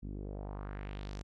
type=tone with low-pass filter sweep; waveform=sawtooth; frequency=49.92 Hz; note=G1; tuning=32 cents sharp; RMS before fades=-42 dBFS; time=0.02-1.23 s; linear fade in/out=20 ms; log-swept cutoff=230 to 6900 Hz; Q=2; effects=none